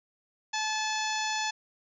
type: harmonic tone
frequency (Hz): 865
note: A5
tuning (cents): -30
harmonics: 1 / 2 / 3 / 4 / 5 / 6 / 7 / 8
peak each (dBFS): -32 / -35 / -37 / -38 / -39 / -40 / -40 / -41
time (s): 0.53-1.51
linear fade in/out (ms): 10
effects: none